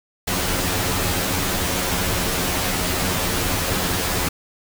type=noise with comb filter; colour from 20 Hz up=pink; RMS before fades=-22 dBFS; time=0.27-4.29 s; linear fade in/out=10 ms; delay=11 ms; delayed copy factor=+0.8; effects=none